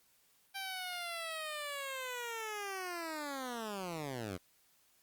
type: linear sweep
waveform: 10% pulse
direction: down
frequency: 787 to 85.1 Hz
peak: -31 dBFS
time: 0.54-4.38 s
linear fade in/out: 20 ms
effects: white hiss -70 dBFS RMS until 5.02 s + Opus 48 kbps